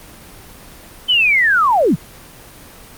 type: linear sweep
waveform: sine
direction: down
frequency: 3097 to 111.2 Hz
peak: -10 dBFS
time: 1.08-1.96 s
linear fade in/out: 20 ms
effects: pink hiss -39 dBFS RMS until 2.97 s + Opus 24 kbps